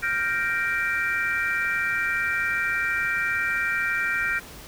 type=chord; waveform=sine; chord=G minor seventh; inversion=third; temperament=equal; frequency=1396.9 / 1568 / 1864.7 / 2349 Hz; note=F6 / G6 / Bb6 / D7; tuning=0 / 0 / 0 / 0 cents; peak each=-28 dBFS; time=0.02-4.4 s; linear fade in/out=20 ms; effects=pink hiss -43 dBFS RMS until 4.67 s